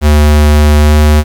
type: tone with pitch glide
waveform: square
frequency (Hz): 74.7 to 75.44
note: D2 to D2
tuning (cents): +30 to +47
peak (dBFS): -4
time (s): 0.01-1.24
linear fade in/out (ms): 50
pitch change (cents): +17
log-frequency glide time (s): 0.77-0.91
effects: 7-bit